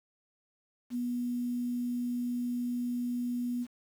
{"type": "tone with quantisation", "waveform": "sine", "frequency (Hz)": 243.5, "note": "B3", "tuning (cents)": -24, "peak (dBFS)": -30, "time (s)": [0.9, 3.67], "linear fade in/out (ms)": 50, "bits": 9, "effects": []}